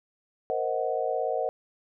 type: chord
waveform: sine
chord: C half-diminished seventh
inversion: third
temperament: equal with one note detuned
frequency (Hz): 466.2 / 523.3 / 629.8 / 740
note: Bb4 / C5 / Eb5 / Gb5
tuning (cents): 0 / 0 / +21 / 0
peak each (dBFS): -31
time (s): 0.5-1.49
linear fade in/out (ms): 0
effects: none